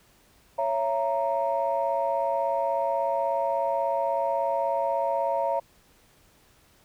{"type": "chord", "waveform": "sine", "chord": "A# diminished", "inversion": "first", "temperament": "equal with one note detuned", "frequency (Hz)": [554.4, 670.8, 932.3], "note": ["C#5", "E5", "A#5"], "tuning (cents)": [0, 30, 0], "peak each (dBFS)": -27, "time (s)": [0.58, 5.6], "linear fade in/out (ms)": 10, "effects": ["tanh soft clip ceiling -15 dBFS", "pink hiss -60 dBFS RMS until 6.84 s"]}